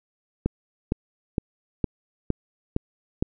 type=click train; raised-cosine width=3 ms; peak=-9 dBFS; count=7; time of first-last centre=0.46-3.225 s; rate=2.17 Hz; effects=none